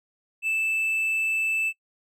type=tone; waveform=triangle; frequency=2637 Hz; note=E7; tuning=in tune; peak=-21 dBFS; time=0.42-1.73 s; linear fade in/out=50 ms; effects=noise-tail reverb RT60 0.1 s tail -23 dB re dry